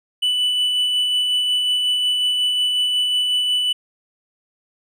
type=tone with tremolo; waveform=triangle; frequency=2978 Hz; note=F#7; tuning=11 cents sharp; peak=-14 dBFS; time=0.22-3.73 s; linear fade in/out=10 ms; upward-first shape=sine; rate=5.5 Hz; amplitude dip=25%; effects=none